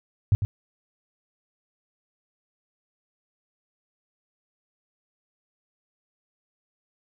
sine tone with echo, 102.5 Hz, G#2, 22 cents flat, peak -14 dBFS, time 0.32-0.35 s, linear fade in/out 0 ms, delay 100 ms, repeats 1, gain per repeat -8 dB, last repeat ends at 0.45 s, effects none

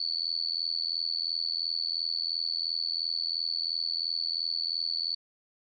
sine tone with amplitude modulation, 4447 Hz, C#8, 5 cents sharp, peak -24 dBFS, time 0-5.15 s, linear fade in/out 5 ms, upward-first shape sine, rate 82.9 Hz, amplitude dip 100%, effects none

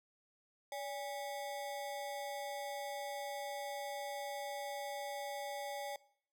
square ring-modulated tone, 695 Hz, F5, 9 cents flat, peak -38 dBFS, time 0.72-5.96 s, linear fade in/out 2 ms, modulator 123 Hz, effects noise-tail reverb RT60 0.6 s tail -21 dB re dry

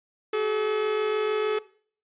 45% pulse tone pair together, 382.4 / 429 Hz, G4 / A4, -43 / -44 cents, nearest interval major second, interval 199 cents, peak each -32 / -24 dBFS, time 0.33-1.59 s, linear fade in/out 5 ms, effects noise-tail reverb RT60 0.5 s tail -19 dB re dry + resampled to 8000 Hz

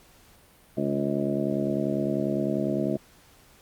harmonic tone with a mistuned harmonic, 70 Hz, C#2, 18 cents sharp, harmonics 2 / 3 / 4 / 5 / 6 / 7 / 8 / 9, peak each -34 / -29 / -30 / -30 / -41 / -38 / -36 / -32 dBFS, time 0.77-2.97 s, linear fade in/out 5 ms, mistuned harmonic 2, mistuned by -35 cents, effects pink hiss -56 dBFS RMS until 3.61 s + Opus 48 kbps

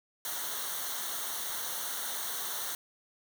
white noise with comb filter, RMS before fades -36 dBFS, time 0.25-2.75 s, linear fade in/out 2 ms, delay 0.4 ms, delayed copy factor -0.8, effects none

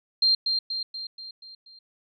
sine tone with echo, 4181 Hz, C8, 2 cents flat, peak -17 dBFS, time 0.22-0.35 s, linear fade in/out 5 ms, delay 240 ms, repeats 6, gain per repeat -5 dB, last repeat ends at 1.79 s, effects none

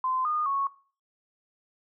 sine tone with pitch steps, 1032 / 1223 / 1104 Hz, C6 / D#6 / C#6, -24 / -30 / -7 cents, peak -25 dBFS, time 0.04-0.67 s, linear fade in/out 2 ms, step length 210 ms, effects noise-tail reverb RT60 0.4 s tail -17 dB re dry

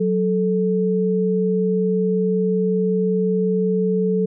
sine tone pair together, 185 / 437.3 Hz, F#3 / A4, 0 / -11 cents, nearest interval octave + minor third, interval 1489 cents, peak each -19 dBFS, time 0-4.26 s, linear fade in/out 10 ms, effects none

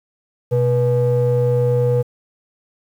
triangle ring-modulated tone, 180.4 Hz, F#3, 44 cents flat, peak -8 dBFS, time 0.51-2.03 s, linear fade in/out 20 ms, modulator 306 Hz, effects tanh soft clip ceiling -4 dBFS + 8-bit

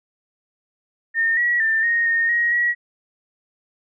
sine tone with pitch steps, 1824 / 1922 / 1788 / 1862 / 1842 / 1887 / 1917 Hz, A#6 / B6 / A6 / A#6 / A#6 / A#6 / A#6, -38 / -48 / +27 / -2 / -21 / +21 / +48 cents, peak -16 dBFS, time 1.14-2.75 s, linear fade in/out 50 ms, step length 230 ms, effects none

